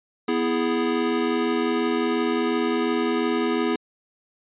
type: chord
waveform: square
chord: E major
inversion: second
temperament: equal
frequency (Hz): 246.9 / 329.6 / 415.3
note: B3 / E4 / G#4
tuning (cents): 0 / 0 / 0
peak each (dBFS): -26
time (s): 0.28-3.76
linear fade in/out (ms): 5
effects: resampled to 8000 Hz